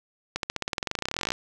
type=accelerating click train; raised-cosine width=0.2 ms; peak=-10 dBFS; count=27; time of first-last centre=0.36-1.32 s; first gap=72 ms; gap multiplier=0.94; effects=none